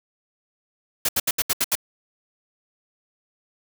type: noise bursts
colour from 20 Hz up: white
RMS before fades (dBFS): -21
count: 7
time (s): 1.05-1.754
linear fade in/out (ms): 5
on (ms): 38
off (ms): 73
effects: none